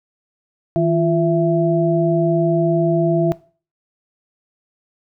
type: tone cluster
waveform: sine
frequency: 161.1 / 343.9 / 665 Hz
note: E3 / F4 / E5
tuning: -39 / -27 / +15 cents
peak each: -18 dBFS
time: 0.76-3.32 s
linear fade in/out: 0 ms
effects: noise-tail reverb RT60 0.4 s tail -20 dB re dry